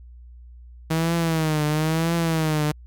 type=tone with vibrato; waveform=sawtooth; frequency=159.2 Hz; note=D#3; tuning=40 cents sharp; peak=-16 dBFS; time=0.9-2.72 s; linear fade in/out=10 ms; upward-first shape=triangle; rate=1 Hz; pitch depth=110 cents each way; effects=added 60 Hz sine -41 dBFS peak until 2.86 s